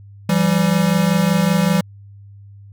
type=tone pair together; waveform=square; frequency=168.5 / 193.79 Hz; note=E3 / G3; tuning=+38 / -20 cents; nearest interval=major second; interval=242 cents; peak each=-17 dBFS; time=0.29-1.81 s; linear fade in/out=5 ms; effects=added 100 Hz sine -38 dBFS peak until 2.72 s